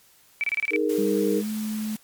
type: tone bursts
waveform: sine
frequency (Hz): 2308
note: D7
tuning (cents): -31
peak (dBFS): -21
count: 7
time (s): 0.41-0.761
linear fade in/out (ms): 0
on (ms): 27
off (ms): 27
type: chord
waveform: sine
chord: D# suspended fourth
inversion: none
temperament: equal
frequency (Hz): 311.1 / 415.3 / 466.2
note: D#4 / G#4 / A#4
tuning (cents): 0 / 0 / 0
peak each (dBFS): -25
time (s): 0.7-1.43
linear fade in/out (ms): 50
type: noise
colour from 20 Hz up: white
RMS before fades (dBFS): -40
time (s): 0.89-1.97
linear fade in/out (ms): 5
type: tone with pitch glide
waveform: sine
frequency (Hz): 200 to 215.6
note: G3 to A3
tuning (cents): +35 to -35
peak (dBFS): -26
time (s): 0.98-1.96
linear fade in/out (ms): 5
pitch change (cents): +130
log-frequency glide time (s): 1.35-1.48
effects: white hiss -57 dBFS RMS until 2.03 s + MP3 96 kbps